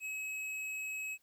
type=tone with hard clipping; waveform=triangle; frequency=2562 Hz; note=E7; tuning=50 cents flat; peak=-39 dBFS; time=0-1.18 s; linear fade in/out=50 ms; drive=14 dB; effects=white hiss -74 dBFS RMS until 1.22 s